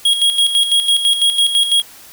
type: tone with tremolo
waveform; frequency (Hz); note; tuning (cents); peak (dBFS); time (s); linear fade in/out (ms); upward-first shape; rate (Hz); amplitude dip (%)
square; 3292; G#7; -16; -10; 0.05-1.82; 5; square; 6; 60
effects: white hiss -40 dBFS RMS until 2.12 s